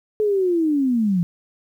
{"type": "linear sweep", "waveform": "sine", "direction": "down", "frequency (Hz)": [432.6, 166.5], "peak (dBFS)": -16, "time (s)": [0.2, 1.23], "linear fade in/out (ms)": 0, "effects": ["9-bit"]}